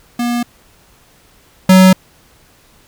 square tone pair in turn, 239.8 / 187.01 Hz, A#3 / F#3, +49 / +19 cents, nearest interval major third, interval 430 cents, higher first, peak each -15 / -4 dBFS, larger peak second, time 0.19-0.43 / 1.69-1.93 s, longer neither, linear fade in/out 5 ms, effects pink hiss -49 dBFS RMS until 2.87 s

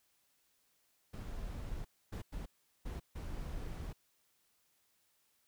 brown noise bursts at uneven times, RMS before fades -42 dBFS, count 5, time 1.13-1.85 / 2.12-2.22 / 2.32-2.46 / 2.85-3 / 3.15-3.93 s, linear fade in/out 10 ms, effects white hiss -75 dBFS RMS until 5.47 s

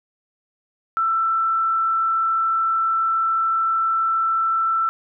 sine tone with frequency modulation, 1333 Hz, E6, 19 cents sharp, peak -17 dBFS, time 0.97-4.89 s, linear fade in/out 0 ms, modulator 47.1 Hz, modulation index 0.22, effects none

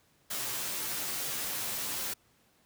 white noise with comb filter, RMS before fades -35 dBFS, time 0.3-2.14 s, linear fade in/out 10 ms, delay 12 ms, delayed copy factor -0.8, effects pink hiss -67 dBFS RMS until 2.65 s + high-pass 60 Hz 12 dB/octave

